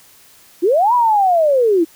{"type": "linear two-way sweep", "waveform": "sine", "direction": "up then down", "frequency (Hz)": [311.1, 997, 311.1], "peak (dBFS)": -10, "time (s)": [0.62, 1.85], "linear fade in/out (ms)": 20, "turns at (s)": 0.94, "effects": ["white hiss -47 dBFS RMS until 1.95 s"]}